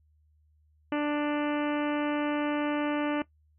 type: harmonic tone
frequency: 294.9 Hz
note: D4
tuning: 7 cents sharp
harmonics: 1 / 2 / 3 / 4 / 5 / 6 / 7 / 8 / 9 / 10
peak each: -27 / -33 / -37 / -39 / -41 / -43 / -44 / -45 / -46 / -47 dBFS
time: 0.92-3.22 s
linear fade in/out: 2 ms
effects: noise-tail reverb RT60 0.1 s tail -18 dB re dry + added 76 Hz sine -62 dBFS peak until 3.58 s